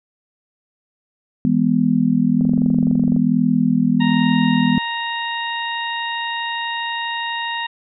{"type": "chord", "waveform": "sine", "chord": "E major", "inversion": "none", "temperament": "just", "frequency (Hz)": [164.81, 206, 247.2], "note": ["E3", "G#3", "B3"], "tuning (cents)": [0, -14, 2], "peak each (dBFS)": [-20, -18, -16], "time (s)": [1.45, 4.78], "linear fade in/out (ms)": 0}
{"type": "click train", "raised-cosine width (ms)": 2, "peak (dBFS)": -17, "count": 19, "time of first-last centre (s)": [2.41, 3.163], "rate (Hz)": 23.9}
{"type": "harmonic tone", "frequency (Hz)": 932.3, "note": "A#5", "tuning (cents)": 0, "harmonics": [1, 2, 3, 4], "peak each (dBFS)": [-25, -26, -29, -30], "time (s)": [4, 7.67], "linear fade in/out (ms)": 10}
{"effects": []}